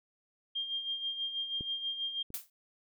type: tone with tremolo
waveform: sine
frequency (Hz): 3205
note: G7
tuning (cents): +38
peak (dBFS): -31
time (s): 0.55-2.23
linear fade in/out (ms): 10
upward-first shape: sine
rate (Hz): 6.2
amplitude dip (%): 60
type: clicks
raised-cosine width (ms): 3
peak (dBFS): -29 / -36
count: 2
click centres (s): 1.609 / 2.304
type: noise with exponential decay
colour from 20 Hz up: blue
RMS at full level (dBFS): -33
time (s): 2.34-2.5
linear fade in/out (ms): 2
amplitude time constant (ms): 33
effects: none